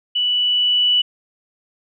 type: tone with level ramp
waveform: sine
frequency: 2960 Hz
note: F#7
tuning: in tune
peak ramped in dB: -16 to -12 dBFS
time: 0.15-1.02 s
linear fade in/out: 10 ms
effects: none